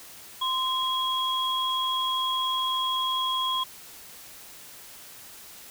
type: tone pair together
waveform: sine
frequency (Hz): 1039 / 3304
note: C6 / G#7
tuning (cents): -12 / -10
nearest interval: octave + minor sixth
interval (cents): 2002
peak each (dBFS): -27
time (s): 0.41-3.64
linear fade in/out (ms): 10
effects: white hiss -46 dBFS RMS until 5.7 s